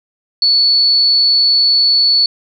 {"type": "tone", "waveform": "sine", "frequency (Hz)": 4435, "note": "C#8", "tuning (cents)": 0, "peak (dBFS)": -8, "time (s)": [0.42, 2.26], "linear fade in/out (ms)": 2, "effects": []}